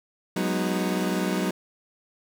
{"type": "chord", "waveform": "30% pulse", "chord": "G# minor seventh", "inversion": "third", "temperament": "equal with one note detuned", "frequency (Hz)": [185, 204.6, 246.9, 311.1], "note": ["F#3", "G#3", "B3", "D#4"], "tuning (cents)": [0, -26, 0, 0], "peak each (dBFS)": [-24, -29, -29, -28], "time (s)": [0.36, 1.51], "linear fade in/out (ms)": 5, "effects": []}